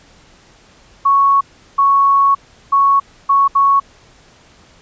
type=tone bursts at uneven times; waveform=sine; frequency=1108.7 Hz; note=C#6; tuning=in tune; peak=-8 dBFS; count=5; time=1.05-1.41 / 1.78-2.35 / 2.72-3 / 3.29-3.48 / 3.55-3.8 s; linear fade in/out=10 ms; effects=pink hiss -47 dBFS RMS until 4.81 s + resampled to 16000 Hz